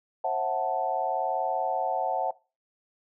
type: chord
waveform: sine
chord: F# half-diminished seventh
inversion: second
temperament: equal with one note detuned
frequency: 534.6 / 659.3 / 740 / 880 Hz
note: C5 / E5 / F#5 / A5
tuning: +37 / 0 / 0 / 0 cents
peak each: -33 / -31 / -28 / -31 dBFS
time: 0.24-2.31 s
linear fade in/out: 5 ms
effects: noise-tail reverb RT60 0.3 s tail -21 dB re dry